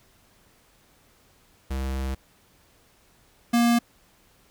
square tone pair in turn, 66.3 / 236.3 Hz, C2 / A#3, +23 / +24 cents, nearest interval octave + minor seventh, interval 2201 cents, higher second, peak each -27 / -18 dBFS, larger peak second, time 1.7-2.15 / 3.53-3.79 s, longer first, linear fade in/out 10 ms, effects pink hiss -60 dBFS RMS until 4.5 s

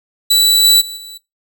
sawtooth tone with level steps, 3951 Hz, B7, in tune, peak -5 / -3 / -22 / -27 dBFS, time 0.3-1.18 s, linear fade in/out 10 ms, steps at 0.63 / 0.8 / 0.96 s, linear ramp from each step 20 ms, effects noise-tail reverb RT60 0.2 s tail -20 dB re dry

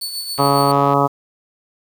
sawtooth tone with tremolo, 4458 Hz, C#8, 9 cents sharp, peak -19 dBFS, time 0.01-0.72 s, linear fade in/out 10 ms, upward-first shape triangle, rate 7.3 Hz, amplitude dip 55%
click train, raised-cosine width 0.3 ms, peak -17 dBFS, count 57, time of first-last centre 0.38-0.934 s, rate 101 Hz
harmonic tone, 140.6 Hz, C#3, 25 cents sharp, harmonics 1 / 2 / 3 / 4 / 5 / 6 / 7 / 8 / 9, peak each -21 / -21 / -21 / -21 / -21 / -21 / -21 / -21 / -21 dBFS, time 0.38-1.08 s, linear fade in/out 20 ms
effects 7-bit

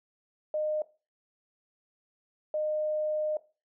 sine tone bursts at uneven times, 612 Hz, D#5, 29 cents flat, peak -27 dBFS, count 2, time 0.54-0.82 / 2.54-3.37 s, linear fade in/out 2 ms, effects noise-tail reverb RT60 0.3 s tail -17 dB re dry

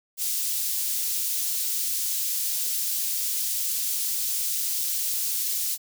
white high-pass noise, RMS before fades -27 dBFS, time 0.17-5.78 s, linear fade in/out 50 ms, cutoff 4700 Hz, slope 12 dB/octave, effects none

